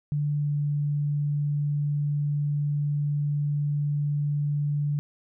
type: tone with pitch glide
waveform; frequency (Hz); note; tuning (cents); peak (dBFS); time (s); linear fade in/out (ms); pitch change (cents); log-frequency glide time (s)
sine; 146.83 to 145.98; D3 to D3; 0 to -10; -23; 0.12-4.99; 0; -10; 0.38-0.5
effects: none